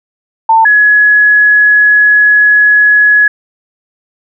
sine tone pair in turn, 896 / 1686.5 Hz, A5 / G#6, +31 / +26 cents, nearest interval major seventh, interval 1095 cents, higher second, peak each -3 dBFS, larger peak neither, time 0.49-0.65 / 0.65-3.28 s, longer second, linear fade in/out 5 ms, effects none

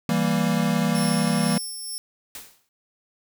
square chord, E diminished, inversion none, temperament equal, 164.81 / 196 / 233.1 Hz, E3 / G3 / Bb3, 0 / 0 / 0 cents, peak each -25 dBFS, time 0.09-1.58 s, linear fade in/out 2 ms
15% pulse tone with tremolo, 5400 Hz, E8, 41 cents sharp, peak -23 dBFS, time 0.95-1.98 s, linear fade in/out 0 ms, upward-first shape sine, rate 2.1 Hz, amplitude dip 40%
white noise with exponential decay, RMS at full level -35 dBFS, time 2.35-2.69 s, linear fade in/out 1 ms, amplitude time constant 73 ms
effects none

